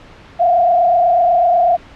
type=tone with frequency modulation; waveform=sine; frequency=698.5 Hz; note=F5; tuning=in tune; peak=-9 dBFS; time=0.39-1.77 s; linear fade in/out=20 ms; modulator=28.1 Hz; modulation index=1.1; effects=pink hiss -40 dBFS RMS until 1.95 s + low-pass 3000 Hz 12 dB/octave